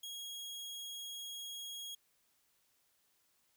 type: tone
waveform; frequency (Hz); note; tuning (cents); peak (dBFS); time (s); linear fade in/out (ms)
sawtooth; 3295; G#7; -14; -40; 0.03-1.95; 5
effects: white hiss -75 dBFS RMS until 3.56 s